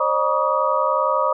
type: tone cluster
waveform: sine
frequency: 534 / 605 / 960 / 1140 / 1242 Hz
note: C5 / D#5 / B5 / C#6 / D#6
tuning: +35 / -49 / -49 / +48 / -3 cents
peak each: -23 dBFS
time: 0-1.33 s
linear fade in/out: 5 ms
effects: none